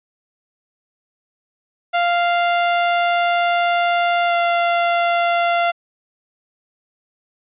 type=tone with pitch glide; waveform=sawtooth; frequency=696 to 690.4 Hz; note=F5 to F5; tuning=-6 to -20 cents; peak=-11 dBFS; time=1.93-5.72 s; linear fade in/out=20 ms; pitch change=-14 cents; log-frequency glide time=4.27-4.33 s; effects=resampled to 8000 Hz